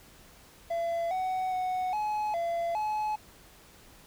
triangle tone with pitch steps, 676 / 747 / 739 / 847 / 680 / 853 Hz, E5 / F#5 / F#5 / G#5 / F5 / G#5, +43 / +16 / -2 / +34 / -46 / +46 cents, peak -26 dBFS, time 0.7-3.16 s, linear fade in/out 10 ms, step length 410 ms, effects pink hiss -55 dBFS RMS until 4.06 s

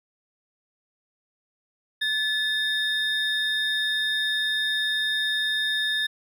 triangle tone pair together, 1731 / 3671 Hz, A6 / A#7, -29 / -27 cents, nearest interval octave + minor second, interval 1302 cents, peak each -24 dBFS, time 2.01-6.07 s, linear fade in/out 10 ms, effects none

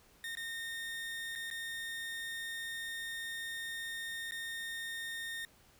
30% pulse tone with dropouts, 1835 Hz, A#6, 28 cents flat, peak -36 dBFS, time 0.24-5.45 s, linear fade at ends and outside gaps 1 ms, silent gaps 0.352-0.371 / 1.353-1.358 / 1.502-1.511 / 4.31-4.32 s, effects pink hiss -64 dBFS RMS until 5.79 s

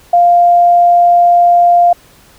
sine tone, 698.5 Hz, F5, in tune, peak -4 dBFS, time 0.13-1.93 s, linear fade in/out 5 ms, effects pink hiss -44 dBFS RMS until 2.38 s

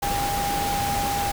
sine tone in noise, 806 Hz, G5, 48 cents sharp, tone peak -24 dBFS, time 0.02-1.32 s, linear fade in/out 10 ms, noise pink, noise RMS -28 dBFS, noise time 0.02-1.32 s, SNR +1 dB, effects none

